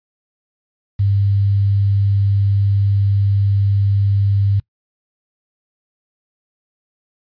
sine tone with quantisation, 99.8 Hz, G2, 32 cents sharp, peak -12 dBFS, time 0.99-4.6 s, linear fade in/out 10 ms, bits 7, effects noise-tail reverb RT60 0.1 s tail -23 dB re dry + resampled to 11025 Hz

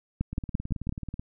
two click trains, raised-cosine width 5 ms, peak -14 / -22 dBFS, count 5 / 17, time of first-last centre 0.21-0.893 / 0.33-1.195 s, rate 5.86 / 18.5 Hz, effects none

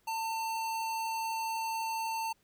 square tone, 898 Hz, A5, 35 cents sharp, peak -33 dBFS, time 0.07-2.33 s, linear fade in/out 10 ms, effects pink hiss -71 dBFS RMS until 2.43 s

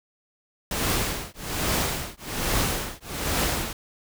pink noise with tremolo, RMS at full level -23 dBFS, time 0.71-3.73 s, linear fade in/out 2 ms, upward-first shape triangle, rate 1.2 Hz, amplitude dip 100%, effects none

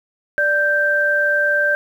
sine tone pair together, 587.3 / 1567.9 Hz, D5 / G6, 0 / 0 cents, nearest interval octave + perfect fourth, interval 1700 cents, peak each -20 / -15 dBFS, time 0.38-1.75 s, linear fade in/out 0 ms, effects 8-bit

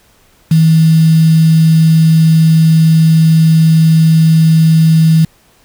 sine tone with quantisation, 160.9 Hz, E3, 42 cents flat, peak -4 dBFS, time 0.51-5.25 s, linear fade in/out 5 ms, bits 4, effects pink hiss -49 dBFS RMS until 5.64 s

